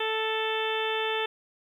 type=harmonic tone; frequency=440 Hz; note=A4; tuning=in tune; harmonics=1 / 2 / 3 / 4 / 5 / 6 / 7 / 8; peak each=-30 / -33 / -37 / -35 / -40 / -35 / -37 / -36 dBFS; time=0-1.26 s; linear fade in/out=5 ms; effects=10-bit